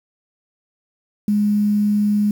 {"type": "tone with quantisation", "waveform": "sine", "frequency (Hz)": 207.7, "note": "G#3", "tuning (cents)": 0, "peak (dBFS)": -14, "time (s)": [1.28, 2.31], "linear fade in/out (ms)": 2, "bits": 7, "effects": []}